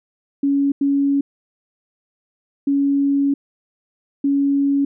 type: tone bursts at uneven times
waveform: sine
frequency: 279.8 Hz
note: C#4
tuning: 16 cents sharp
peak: -14 dBFS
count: 4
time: 0.43-0.72 / 0.81-1.21 / 2.67-3.34 / 4.24-4.85 s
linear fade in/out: 5 ms
effects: none